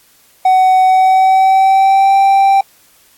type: tone with pitch glide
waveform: triangle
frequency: 750 to 783.2 Hz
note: F#5 to G5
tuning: +23 to -2 cents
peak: -4 dBFS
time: 0.45-2.61 s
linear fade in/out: 5 ms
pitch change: +75 cents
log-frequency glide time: 0.86-2.16 s
effects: white hiss -49 dBFS RMS until 3.17 s + AAC 64 kbps